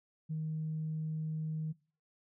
sine tone, 156.8 Hz, D#3, 14 cents sharp, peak -33 dBFS, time 0.29-1.73 s, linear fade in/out 20 ms, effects noise-tail reverb RT60 0.4 s tail -22 dB re dry + tanh soft clip ceiling -29 dBFS

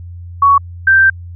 sine tone pair in turn, 1119 / 1567.1 Hz, C#6 / G6, +16 / -1 cents, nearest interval tritone, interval 583 cents, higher second, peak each -5 dBFS, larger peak neither, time 0.42-0.58 / 0.87-1.1 s, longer second, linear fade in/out 5 ms, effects added 87 Hz sine -27 dBFS peak until 1.35 s

